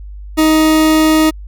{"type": "tone", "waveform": "40% pulse", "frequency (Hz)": 313.6, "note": "D#4", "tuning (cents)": 14, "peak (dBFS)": -7, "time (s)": [0.37, 1.31], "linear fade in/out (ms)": 20, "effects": ["added 50 Hz sine -27 dBFS peak until 1.47 s"]}